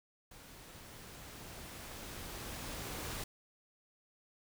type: noise with level ramp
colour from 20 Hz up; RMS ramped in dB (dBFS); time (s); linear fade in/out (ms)
pink; -55 to -41; 0.31-3.24; 5
effects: none